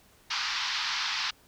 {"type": "band-pass noise", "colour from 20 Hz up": "white", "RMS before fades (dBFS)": -31, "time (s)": [0.3, 1.31], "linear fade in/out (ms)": 10, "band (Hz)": [880, 5300], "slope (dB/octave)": 48, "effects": ["pink hiss -60 dBFS RMS until 1.47 s"]}